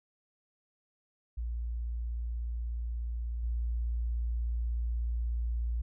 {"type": "tone with level steps", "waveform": "sine", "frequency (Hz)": 58.27, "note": "A#1", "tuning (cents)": 0, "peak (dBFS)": [-32, -29], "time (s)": [1.37, 5.82], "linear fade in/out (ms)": 10, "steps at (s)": 3.43, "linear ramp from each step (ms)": 5, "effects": []}